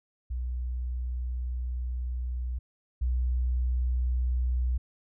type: tone pair in turn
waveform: sine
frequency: 61.7 / 61.98 Hz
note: B1 / B1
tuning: -1 / +7 cents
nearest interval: unison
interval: 8 cents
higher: second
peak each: -29 / -24 dBFS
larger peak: second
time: 0.3-2.59 / 3.01-4.78 s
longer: first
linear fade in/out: 10 ms
effects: none